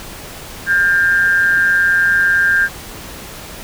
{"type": "tone with amplitude modulation", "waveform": "sine", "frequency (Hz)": 1600, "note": "G6", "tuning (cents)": 35, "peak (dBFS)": -7, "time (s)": [0.66, 2.69], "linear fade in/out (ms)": 50, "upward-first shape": "sine", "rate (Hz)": 178, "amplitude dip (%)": 65, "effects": ["pink hiss -32 dBFS RMS until 3.63 s"]}